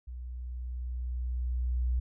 sine tone with level ramp, 61.6 Hz, B1, 4 cents flat, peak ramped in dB -38 to -25 dBFS, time 0.07-2 s, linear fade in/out 10 ms, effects none

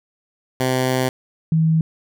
10% pulse / sine tone pair in turn, 128.9 / 160.54 Hz, C3 / E3, -26 / -45 cents, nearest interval major third, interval 381 cents, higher second, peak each -9 / -13 dBFS, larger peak first, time 0.6-1.09 / 1.52-1.81 s, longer first, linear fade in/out 2 ms, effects none

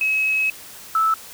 sine tone pair in turn, 2565 / 1312.5 Hz, E7 / E6, -48 / -8 cents, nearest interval octave, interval 1160 cents, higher first, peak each -17 / -15 dBFS, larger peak second, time 0.01-0.5 / 0.95-1.14 s, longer first, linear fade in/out 2 ms, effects white hiss -40 dBFS RMS until 1.33 s

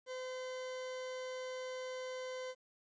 40% pulse tone, 512 Hz, C5, 38 cents flat, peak -40 dBFS, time 0.06-2.55 s, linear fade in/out 50 ms, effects resampled to 16000 Hz + 12-bit

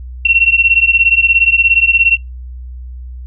sine beating tone pair, 2715 / 2732 Hz, F7 / F7, -50 / -39 cents, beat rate 17 Hz, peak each -10 dBFS, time 0.25-2.17 s, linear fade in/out 5 ms, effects noise-tail reverb RT60 0.2 s tail -25 dB re dry + added 62 Hz sine -25 dBFS peak until 3.26 s

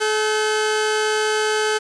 sawtooth tone pair together, 429.6 / 1531 Hz, A4 / G6, -41 / -41 cents, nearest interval octave + minor seventh, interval 2200 cents, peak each -15 / -20 dBFS, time 0-1.79 s, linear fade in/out 20 ms, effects resampled to 22050 Hz + 7-bit

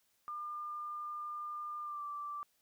sine tone with pitch glide, 1202 to 1169.8 Hz, D6 to D6, +40 to -7 cents, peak -39 dBFS, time 0.28-2.43 s, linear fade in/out 0 ms, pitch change -47 cents, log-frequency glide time 1.82-2.03 s, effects white hiss -75 dBFS RMS until 2.61 s

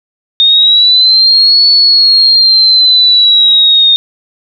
sine linear two-way sweep, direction up then down, 3673 to 4435 to 3673 Hz, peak -3 dBFS, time 0.4-3.96 s, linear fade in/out 0 ms, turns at 1.68 s, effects none

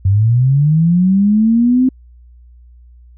sine linear sweep, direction up, 93 to 261.6 Hz, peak -8 dBFS, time 0.05-1.89 s, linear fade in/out 5 ms, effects added 60 Hz sine -39 dBFS peak until 3.17 s

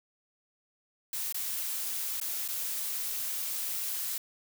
blue noise with dropouts, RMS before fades -34 dBFS, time 1.13-4.18 s, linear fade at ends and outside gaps 2 ms, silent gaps 1.325-1.344 / 2.201-2.213 / 2.478-2.486 s, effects none

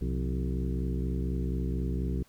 harmonic tone with a mistuned harmonic, 64.2 Hz, C2, 32 cents flat, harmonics 1 / 2 / 3 / 4 / 5 / 6 / 7, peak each -30 / -36 / -35 / -39 / -42 / -41 / -47 dBFS, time 0.01-2.23 s, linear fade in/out 5 ms, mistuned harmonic 3, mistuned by -130 cents, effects pink hiss -62 dBFS RMS until 2.28 s

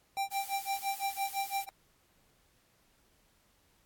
square tone with tremolo, 787 Hz, G5, 7 cents sharp, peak -30 dBFS, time 0.17-1.69 s, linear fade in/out 0 ms, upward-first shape sine, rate 5.9 Hz, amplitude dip 100%
blue noise, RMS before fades -44 dBFS, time 0.31-1.65 s, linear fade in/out 10 ms
effects pink hiss -69 dBFS RMS until 3.85 s + AAC 64 kbps

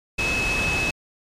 sine tone in noise, 2584 Hz, E7, 35 cents flat, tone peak -22 dBFS, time 0.18-0.91 s, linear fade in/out 10 ms, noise pink, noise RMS -26 dBFS, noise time 0.18-0.91 s, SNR +1 dB, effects low-pass 7000 Hz 12 dB/octave + MP3 96 kbps

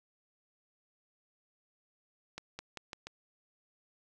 accelerating click train, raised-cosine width 0.2 ms, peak -24 dBFS, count 5, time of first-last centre 2.38-3.07 s, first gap 210 ms, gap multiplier 0.87, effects 11-bit

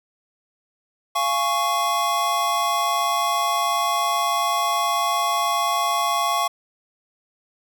square chord, Db major, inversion first, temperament just, 693 / 831.5 / 1108.7 Hz, F5 / Ab5 / Db6, -14 / +2 / 0 cents, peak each -26 / -28 / -22 dBFS, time 1.15-6.48 s, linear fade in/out 10 ms, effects none

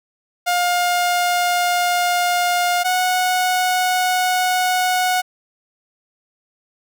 sawtooth tone pair in turn, 709 / 734.4 Hz, F5 / F#5, +26 / -13 cents, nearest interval minor second, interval 61 cents, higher second, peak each -12 dBFS, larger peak neither, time 0.46-2.84 / 2.84-5.22 s, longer neither, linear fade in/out 20 ms, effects none

